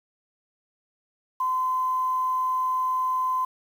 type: tone with quantisation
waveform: sine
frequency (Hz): 1026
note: C6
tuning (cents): -34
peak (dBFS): -22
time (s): 1.4-3.45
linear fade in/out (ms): 5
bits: 8
effects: none